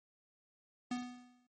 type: tone with exponential decay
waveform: square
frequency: 246.9 Hz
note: B3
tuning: in tune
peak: -34 dBFS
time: 0.91-1.47 s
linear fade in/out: 5 ms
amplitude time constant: 120 ms
effects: MP3 32 kbps